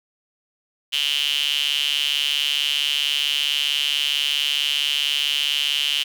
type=tone with high-pass filter; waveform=sawtooth; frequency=144.5 Hz; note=D3; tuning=28 cents flat; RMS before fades=-22 dBFS; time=0.92-6.04 s; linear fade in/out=20 ms; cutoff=3000 Hz; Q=9.9; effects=none